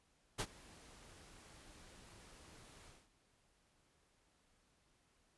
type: noise with ADSR envelope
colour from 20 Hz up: pink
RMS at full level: -37 dBFS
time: 0.38-3.09 s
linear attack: 21 ms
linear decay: 57 ms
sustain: -23 dB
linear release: 220 ms
effects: pink hiss -75 dBFS RMS until 5.37 s + resampled to 24000 Hz